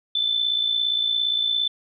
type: tone with amplitude modulation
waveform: sine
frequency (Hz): 3520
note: A7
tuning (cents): 0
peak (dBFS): -17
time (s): 0.15-1.68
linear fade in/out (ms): 5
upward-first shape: sine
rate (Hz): 57.4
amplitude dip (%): 60
effects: none